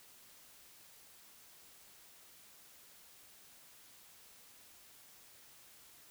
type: silence
effects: white hiss -60 dBFS RMS until 6.1 s